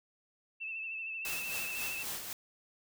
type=tone with vibrato; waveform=sine; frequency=2643 Hz; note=E7; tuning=4 cents sharp; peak=-37 dBFS; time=0.6-2.04 s; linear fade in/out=20 ms; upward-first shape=triangle; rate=13 Hz; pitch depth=48 cents each way
type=noise with tremolo; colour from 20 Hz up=white; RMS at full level=-38 dBFS; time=1.25-2.33 s; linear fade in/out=0 ms; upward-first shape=sine; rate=3.8 Hz; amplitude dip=50%
effects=none